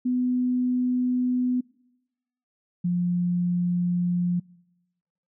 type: tone pair in turn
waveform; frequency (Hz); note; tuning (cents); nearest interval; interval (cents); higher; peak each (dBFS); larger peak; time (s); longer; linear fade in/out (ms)
sine; 250 / 176.41; B3 / F3; +21 / +18; tritone; 603; first; -21; neither; 0.05-1.61 / 2.84-4.4; neither; 10
effects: noise-tail reverb RT60 1.0 s tail -25 dB re dry